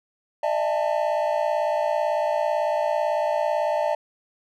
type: tone cluster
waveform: triangle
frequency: 602 / 660 / 832 / 892 Hz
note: D5 / E5 / G#5 / A5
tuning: +43 / +2 / +3 / +23 cents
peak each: -22 / -24 / -29 / -26 dBFS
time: 0.43-3.95 s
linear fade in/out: 5 ms
effects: none